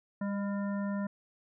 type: harmonic tone with a mistuned harmonic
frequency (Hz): 200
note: G3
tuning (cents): +35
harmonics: 1 / 3 / 5 / 7 / 9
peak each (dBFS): -31 / -41 / -45 / -48 / -50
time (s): 0.21-1.07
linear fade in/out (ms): 5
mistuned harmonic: 3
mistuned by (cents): +29
effects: none